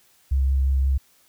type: tone with vibrato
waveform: sine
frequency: 67.2 Hz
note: C2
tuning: 47 cents sharp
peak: -17 dBFS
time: 0.31-0.98 s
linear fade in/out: 10 ms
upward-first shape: triangle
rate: 5.7 Hz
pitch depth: 17 cents each way
effects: white hiss -59 dBFS RMS until 1.28 s